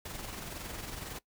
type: noise with amplitude modulation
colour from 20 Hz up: pink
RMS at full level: -40 dBFS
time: 0.05-1.19 s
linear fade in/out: 5 ms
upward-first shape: sine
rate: 21.8 Hz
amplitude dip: 45%
effects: noise-tail reverb RT60 0.1 s tail -19 dB re dry